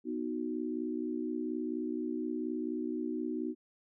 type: chord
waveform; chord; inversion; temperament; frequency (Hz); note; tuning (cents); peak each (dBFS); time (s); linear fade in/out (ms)
sine; B major; none; equal; 246.9 / 311.1 / 370; B3 / D#4 / F#4; 0 / 0 / 0; -37 / -36 / -39; 0.04-3.55; 50
effects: none